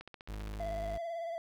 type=click train; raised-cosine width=0.3 ms; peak=-31 dBFS; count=9; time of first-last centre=0.01-0.54 s; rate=15.1 Hz
type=tone; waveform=40% pulse; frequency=51.91 Hz; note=G#1; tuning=in tune; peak=-38 dBFS; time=0.28-0.98 s; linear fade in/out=10 ms
type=tone with vibrato; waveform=triangle; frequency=673 Hz; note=E5; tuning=36 cents sharp; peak=-34 dBFS; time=0.6-1.38 s; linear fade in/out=0 ms; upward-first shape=sine; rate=18 Hz; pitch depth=38 cents each way
effects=none